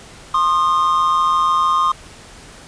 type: tone pair together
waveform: triangle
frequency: 1060 / 1226.3 Hz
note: C6 / D#6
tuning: +22 / -26 cents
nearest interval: minor third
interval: 252 cents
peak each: -14 dBFS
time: 0.34-1.92 s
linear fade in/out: 5 ms
effects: pink hiss -40 dBFS RMS until 2.67 s + resampled to 22050 Hz